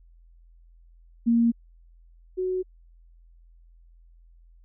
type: tone pair in turn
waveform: sine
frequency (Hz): 233.1 / 370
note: A#3 / F#4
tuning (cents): 0 / 0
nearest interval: minor sixth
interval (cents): 800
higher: second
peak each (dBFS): -17 / -24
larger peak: first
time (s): 1.26-1.52 / 2.37-2.63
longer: neither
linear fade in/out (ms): 20
effects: added 42 Hz sine -51 dBFS peak until 4.64 s